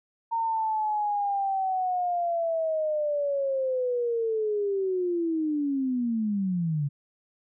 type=linear sweep; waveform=sine; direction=down; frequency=921 to 138.7 Hz; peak=-24 dBFS; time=0.31-6.89 s; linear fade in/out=20 ms; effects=none